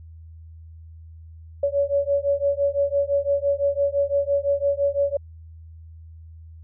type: beating tone pair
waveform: sine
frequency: 561 / 566.9 Hz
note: C#5 / C#5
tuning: +21 / +39 cents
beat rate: 5.9 Hz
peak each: -22 / -22 dBFS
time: 1.63-5.17 s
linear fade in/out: 5 ms
effects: added 81 Hz sine -40 dBFS peak until 6.63 s